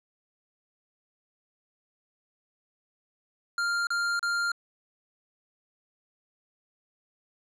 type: tone bursts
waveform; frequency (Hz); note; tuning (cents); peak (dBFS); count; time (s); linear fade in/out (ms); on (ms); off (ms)
square; 1396.9; F6; 0; -26; 3; 3.58-4.518; 2; 290; 34
effects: low-pass 7000 Hz 12 dB/octave